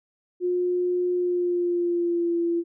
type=tone with pitch glide; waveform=sine; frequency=358 to 340.3 Hz; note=F4 to F4; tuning=+43 to -45 cents; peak=-21 dBFS; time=0.4-2.64 s; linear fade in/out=50 ms; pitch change=-88 cents; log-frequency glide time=1.13-2.38 s; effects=none